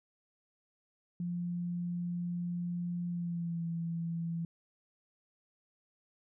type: tone with pitch glide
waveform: sine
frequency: 174.61 to 167.3 Hz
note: F3 to E3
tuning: 0 to +26 cents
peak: -33 dBFS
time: 1.2-4.45 s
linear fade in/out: 2 ms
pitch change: -74 cents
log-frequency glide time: 3.08-3.64 s
effects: none